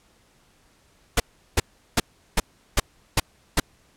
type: noise bursts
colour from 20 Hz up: pink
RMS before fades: -18 dBFS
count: 7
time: 1.17-3.6 s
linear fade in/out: 5 ms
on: 30 ms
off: 370 ms
effects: pink hiss -60 dBFS RMS until 3.96 s + low-pass 11000 Hz 12 dB/octave